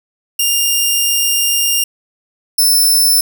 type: tone pair in turn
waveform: 10% pulse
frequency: 2807 / 5299 Hz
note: F7 / E8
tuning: +8 / +8 cents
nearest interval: major seventh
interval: 1100 cents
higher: second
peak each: -3 dBFS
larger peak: neither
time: 0.39-1.84 / 2.58-3.21 s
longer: first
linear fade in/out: 5 ms
effects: none